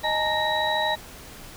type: tone cluster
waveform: sine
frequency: 622 / 850 / 923 / 1860 / 3895 Hz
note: D#5 / G#5 / A#5 / A#6 / B7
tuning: -1 / +40 / -17 / -4 / -25 cents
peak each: -28 dBFS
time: 0.03-0.96 s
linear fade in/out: 20 ms
effects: pink hiss -43 dBFS RMS until 1.56 s